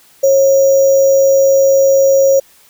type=tone with sample-and-hold; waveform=sine; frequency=544 Hz; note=C#5; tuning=33 cents flat; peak=-6 dBFS; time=0.23-2.4 s; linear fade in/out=10 ms; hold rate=6300 Hz; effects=white hiss -47 dBFS RMS until 2.69 s